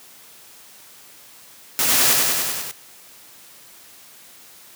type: noise with echo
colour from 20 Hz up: white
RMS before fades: -19 dBFS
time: 1.79-2.13 s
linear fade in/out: 0 ms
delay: 97 ms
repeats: 6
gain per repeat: -2 dB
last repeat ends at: 2.712 s
effects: white hiss -46 dBFS RMS until 4.75 s + high-pass 100 Hz 12 dB/octave